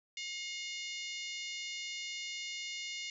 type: harmonic tone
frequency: 716 Hz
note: F5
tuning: 43 cents sharp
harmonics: 3 / 4 / 5 / 6 / 7 / 8 / 9 / 10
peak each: -43 / -45 / -47 / -49 / -50 / -51 / -52 / -53 dBFS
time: 0.17-3.1 s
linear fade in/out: 2 ms
effects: none